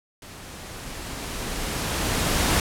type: noise with level ramp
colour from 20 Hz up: pink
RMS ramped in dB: -42 to -20 dBFS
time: 0.22-2.6 s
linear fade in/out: 2 ms
effects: low-pass 12000 Hz 12 dB/octave